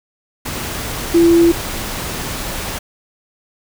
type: tone in noise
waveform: sine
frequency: 338 Hz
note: E4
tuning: 43 cents sharp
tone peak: -7 dBFS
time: 1.14-1.52 s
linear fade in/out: 10 ms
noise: pink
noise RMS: -24 dBFS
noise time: 0.45-2.79 s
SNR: +14 dB
effects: none